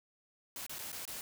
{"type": "noise with dropouts", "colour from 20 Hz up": "white", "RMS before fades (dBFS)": -43, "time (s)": [0.56, 1.21], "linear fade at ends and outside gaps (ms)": 1, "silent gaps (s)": [[0.665, 0.695], [0.785, 0.79], [0.919, 0.927], [1.053, 1.077]], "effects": []}